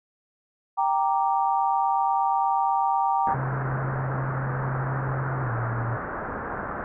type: chord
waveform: sine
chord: G minor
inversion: none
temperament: equal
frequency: 784 / 932.3 / 1174.7 Hz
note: G5 / Bb5 / D6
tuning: 0 / 0 / 0 cents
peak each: -23 / -24 / -29 dBFS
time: 0.77-3.35 s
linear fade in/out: 20 ms
type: low-pass noise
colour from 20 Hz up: white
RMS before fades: -32 dBFS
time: 3.27-6.84 s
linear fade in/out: 0 ms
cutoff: 1600 Hz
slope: 48 dB/octave
type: tone with pitch glide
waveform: sine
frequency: 132.5 to 117.36 Hz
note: C3 to A#2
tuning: +22 to +12 cents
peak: -26 dBFS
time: 3.34-5.97 s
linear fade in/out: 10 ms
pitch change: -210 cents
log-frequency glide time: 5.42-5.5 s
effects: none